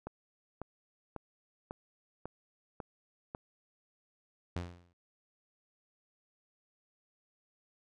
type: click train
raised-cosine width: 1 ms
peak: -26 dBFS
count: 7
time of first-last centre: 0.07-3.349 s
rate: 1.83 Hz
type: tone with exponential decay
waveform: sawtooth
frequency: 87.5 Hz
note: F2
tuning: 4 cents sharp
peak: -29 dBFS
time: 4.56-4.93 s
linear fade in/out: 0 ms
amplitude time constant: 80 ms
effects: low-pass 6000 Hz 12 dB/octave